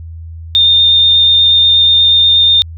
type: tone with vibrato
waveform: sine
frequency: 3634 Hz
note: A#7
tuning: 45 cents flat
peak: -5 dBFS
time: 0.55-2.62 s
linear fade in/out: 0 ms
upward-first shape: sine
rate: 8.3 Hz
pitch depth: 8 cents each way
effects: added 82 Hz sine -25 dBFS peak until 2.77 s